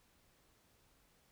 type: silence
effects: pink hiss -71 dBFS RMS until 1.31 s